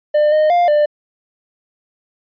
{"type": "tone with pitch steps", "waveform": "triangle", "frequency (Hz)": [599, 615, 701, 595], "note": ["D5", "D#5", "F5", "D5"], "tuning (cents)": [34, -20, 6, 22], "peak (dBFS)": -8, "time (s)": [0.14, 0.86], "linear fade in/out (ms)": 10, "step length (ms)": 180, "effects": ["resampled to 11025 Hz"]}